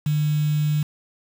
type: tone with quantisation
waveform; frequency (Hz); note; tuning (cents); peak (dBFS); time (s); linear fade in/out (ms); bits
sine; 150; D3; +37; -18; 0.06-0.83; 5; 6
effects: none